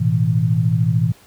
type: chord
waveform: sine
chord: A suspended second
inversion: none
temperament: equal with one note detuned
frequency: 110 / 123.47 / 162.83 Hz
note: A2 / B2 / E3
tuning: 0 / 0 / -21 cents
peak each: -18 dBFS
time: 0-1.12 s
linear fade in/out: 10 ms
effects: pink hiss -49 dBFS RMS until 1.26 s + high-pass 60 Hz 12 dB/octave